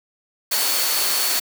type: tone in noise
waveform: sine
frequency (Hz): 4435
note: C#8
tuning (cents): 0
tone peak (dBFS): -26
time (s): 0.51-1.4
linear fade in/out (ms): 10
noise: white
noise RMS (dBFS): -21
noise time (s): 0.51-1.4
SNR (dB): -8
effects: high-pass 400 Hz 12 dB/octave